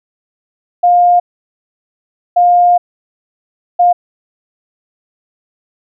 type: tone bursts at uneven times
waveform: sine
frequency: 707 Hz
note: F5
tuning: 21 cents sharp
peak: -5 dBFS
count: 3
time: 0.83-1.2 / 2.36-2.78 / 3.79-3.93 s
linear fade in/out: 10 ms
effects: none